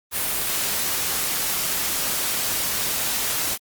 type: noise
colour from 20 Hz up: white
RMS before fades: -24 dBFS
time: 0.11-3.58 s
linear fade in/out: 50 ms
effects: Opus 32 kbps